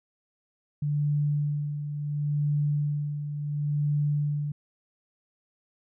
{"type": "tone with tremolo", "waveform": "sine", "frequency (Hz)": 146.83, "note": "D3", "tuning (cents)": 0, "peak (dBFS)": -22, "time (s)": [0.82, 4.52], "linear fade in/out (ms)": 5, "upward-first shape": "sine", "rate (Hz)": 0.71, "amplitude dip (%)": 60, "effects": []}